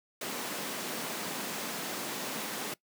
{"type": "high-pass noise", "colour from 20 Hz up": "pink", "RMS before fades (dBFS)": -37, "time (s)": [0.21, 2.74], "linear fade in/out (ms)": 5, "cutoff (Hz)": 190, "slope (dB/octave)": 24, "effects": ["noise-tail reverb RT60 0.1 s tail -20 dB re dry"]}